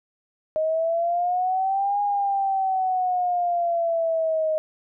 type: exponential two-way sweep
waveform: sine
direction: up then down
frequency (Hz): 622.3 to 820 to 622.3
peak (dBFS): -20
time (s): 0.56-4.58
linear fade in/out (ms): 0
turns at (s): 2.01
effects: none

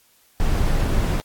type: noise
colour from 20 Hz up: brown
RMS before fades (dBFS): -19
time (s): 0.4-1.2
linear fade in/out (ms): 0
effects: white hiss -58 dBFS RMS until 1.24 s + AAC 64 kbps

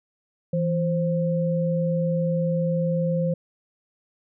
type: tone pair together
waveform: sine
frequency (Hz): 165.77 / 525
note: E3 / C5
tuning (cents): +10 / +6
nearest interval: octave + minor sixth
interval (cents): 1996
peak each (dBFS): -22 / -25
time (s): 0.53-3.34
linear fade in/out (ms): 5
effects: none

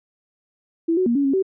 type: tone with pitch steps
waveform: sine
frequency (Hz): 331.2 / 370.2 / 236.2 / 281.4 / 273 / 382.4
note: E4 / F#4 / A#3 / C#4 / C#4 / G4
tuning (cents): +8 / +1 / +23 / +26 / -26 / -43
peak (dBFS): -16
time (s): 0.88-1.426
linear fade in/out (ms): 10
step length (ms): 91
effects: none

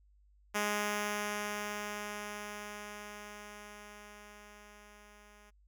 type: tone with level ramp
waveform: 5% pulse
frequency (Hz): 207.7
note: G#3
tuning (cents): 0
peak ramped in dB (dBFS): -19 to -47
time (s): 0.54-5.51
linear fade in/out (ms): 20
effects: added 50 Hz sine -62 dBFS peak until 5.67 s

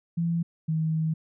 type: tone pair in turn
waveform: sine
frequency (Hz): 168.4 / 158.95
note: E3 / D#3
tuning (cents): +37 / +37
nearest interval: minor second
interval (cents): 100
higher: first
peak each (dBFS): -23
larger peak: neither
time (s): 0.17-0.43 / 0.68-1.14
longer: second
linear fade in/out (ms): 10
effects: none

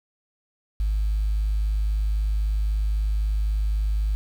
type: tone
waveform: sine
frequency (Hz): 51.91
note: G#1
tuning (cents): 0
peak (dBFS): -19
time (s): 0.8-4.15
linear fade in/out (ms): 0
effects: tanh soft clip ceiling -17 dBFS + 8-bit

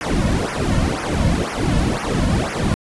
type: noise with flanger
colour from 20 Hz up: brown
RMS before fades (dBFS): -19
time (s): 0.01-2.74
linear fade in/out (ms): 0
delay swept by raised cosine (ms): 0.24 to 2.54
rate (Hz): 2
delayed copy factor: -1
effects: resampled to 24000 Hz

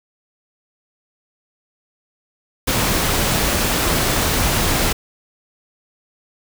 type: noise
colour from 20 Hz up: pink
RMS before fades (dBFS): -18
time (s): 2.67-4.93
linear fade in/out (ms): 10
effects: none

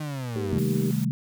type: linear sweep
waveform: 35% pulse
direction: down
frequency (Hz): 155.56 to 84.2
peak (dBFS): -28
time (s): 0-0.59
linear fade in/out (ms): 5
type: harmonic tone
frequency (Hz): 77.78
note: D#2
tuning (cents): 0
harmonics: 3 / 4 / 5 / 6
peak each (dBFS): -35 / -36 / -30 / -43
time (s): 0.36-0.91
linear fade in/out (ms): 0
type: chord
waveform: sine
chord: A half-diminished seventh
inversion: first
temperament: just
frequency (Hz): 132 / 158.4 / 198 / 220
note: C3 / Eb3 / G3 / A3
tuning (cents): +16 / +31 / +18 / 0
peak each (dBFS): -28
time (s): 0.53-1.11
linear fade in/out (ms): 0
type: high-pass noise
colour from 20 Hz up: white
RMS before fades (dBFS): -42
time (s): 0.58-1.05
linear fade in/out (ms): 5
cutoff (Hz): 120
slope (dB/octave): 96
effects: none

